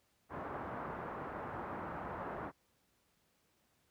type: low-pass noise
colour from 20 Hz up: white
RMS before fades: -43 dBFS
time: 0.29-2.52 s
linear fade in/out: 50 ms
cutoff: 1300 Hz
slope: 24 dB/octave
effects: pink hiss -75 dBFS RMS until 3.9 s + high-pass 60 Hz 12 dB/octave